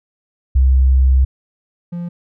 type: tone pair in turn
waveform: sine / triangle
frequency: 65.41 / 173.32 Hz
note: C2 / F3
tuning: 0 / -13 cents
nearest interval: octave + perfect fourth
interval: 1687 cents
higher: second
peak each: -8 / -20 dBFS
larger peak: first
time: 0.55-1.25 / 1.92-2.09 s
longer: first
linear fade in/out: 10 ms
effects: none